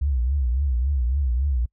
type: tone with vibrato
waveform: sine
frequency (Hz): 65.41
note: C2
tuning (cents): 0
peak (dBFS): -19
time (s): 0.01-1.66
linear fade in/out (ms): 10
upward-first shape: triangle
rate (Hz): 3.6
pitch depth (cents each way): 210
effects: noise-tail reverb RT60 0.1 s tail -25 dB re dry